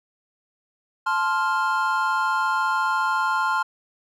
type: chord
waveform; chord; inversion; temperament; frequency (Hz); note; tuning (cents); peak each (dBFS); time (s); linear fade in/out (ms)
triangle; F major; first; just; 873.1 / 1047.7 / 1396.9; A5 / C6 / F6; -14 / +2 / 0; -24 / -22 / -22; 1.06-3.63; 10
effects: none